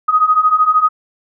sine beating tone pair, 1244.5 / 1257.5 Hz, D#6 / D#6, 0 / +18 cents, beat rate 13 Hz, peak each -14 / -11 dBFS, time 0.08-0.89 s, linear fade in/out 10 ms, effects none

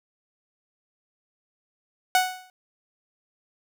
sawtooth tone with exponential decay, 740 Hz, F#5, in tune, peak -11 dBFS, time 2.15-2.5 s, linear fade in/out 1 ms, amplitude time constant 76 ms, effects none

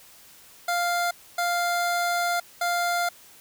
25% pulse tone bursts at uneven times, 698.5 Hz, F5, in tune, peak -19 dBFS, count 3, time 0.68-1.11 / 1.38-2.4 / 2.61-3.09 s, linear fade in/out 5 ms, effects white hiss -51 dBFS RMS until 3.4 s

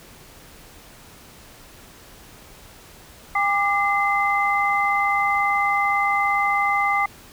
sine tone cluster, 804 / 1187 / 2061 Hz, G5 / D6 / C7, +44 / +18 / -27 cents, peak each -22 dBFS, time 3.35-7.06 s, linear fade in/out 5 ms, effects pink hiss -46 dBFS RMS until 7.32 s

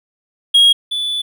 triangle tone pair in turn, 3281 / 3470 Hz, G#7 / A7, -22 / -25 cents, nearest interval minor second, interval 97 cents, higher second, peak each -5 / -16 dBFS, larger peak first, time 0.54-0.73 / 0.91-1.22 s, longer second, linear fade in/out 10 ms, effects none

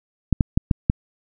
clicks, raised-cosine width 5 ms, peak -3 dBFS, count 5, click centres 0.327 / 0.408 / 0.575 / 0.712 / 0.899 s, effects none

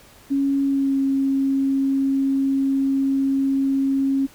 sine tone with pitch glide, 276.5 to 271.6 Hz, C#4 to C#4, -4 to -35 cents, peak -17 dBFS, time 0.3-4.27 s, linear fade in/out 20 ms, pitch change -31 cents, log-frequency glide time 0.62-1 s, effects pink hiss -49 dBFS RMS until 4.34 s

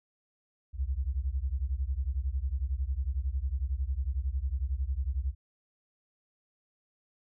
sine beating tone pair, 61.6 / 72.6 Hz, B1 / D2, -4 / -19 cents, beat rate 11 Hz, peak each -31 / -32 dBFS, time 0.73-5.35 s, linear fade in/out 50 ms, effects none

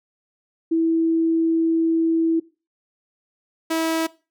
sine / sawtooth tone pair in turn, 327.5 / 324.5 Hz, E4 / E4, -11 / -27 cents, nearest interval unison, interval 16 cents, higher first, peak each -16 dBFS, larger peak neither, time 0.71-2.4 / 3.7-4.07 s, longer first, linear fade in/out 10 ms, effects noise-tail reverb RT60 0.3 s tail -20 dB re dry

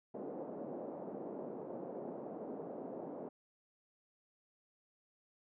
white band-pass noise, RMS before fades -45 dBFS, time 0.14-3.29 s, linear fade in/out 5 ms, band 190 to 620 Hz, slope 24 dB/octave, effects none

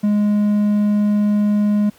triangle tone, 207.7 Hz, G#3, in tune, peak -11 dBFS, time 0.03-1.9 s, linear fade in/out 10 ms, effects pink hiss -50 dBFS RMS until 1.98 s + high-pass 80 Hz 12 dB/octave

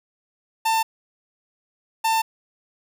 45% pulse tone pair in turn, 894 / 894 Hz, A5 / A5, +27 / +27 cents, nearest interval unison, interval 0 cents, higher neither, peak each -18 dBFS, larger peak neither, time 0.65-0.83 / 2.04-2.22 s, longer neither, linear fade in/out 10 ms, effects none

